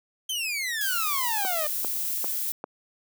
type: exponential sweep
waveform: sawtooth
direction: down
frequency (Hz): 3177 to 592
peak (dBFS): -24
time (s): 0.29-1.67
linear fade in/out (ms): 5
type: noise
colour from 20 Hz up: violet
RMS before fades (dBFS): -29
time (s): 0.81-2.52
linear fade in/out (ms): 0
type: click train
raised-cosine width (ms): 1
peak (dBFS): -17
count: 4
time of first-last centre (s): 1.45-2.64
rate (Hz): 2.52
effects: high-pass 300 Hz 12 dB/octave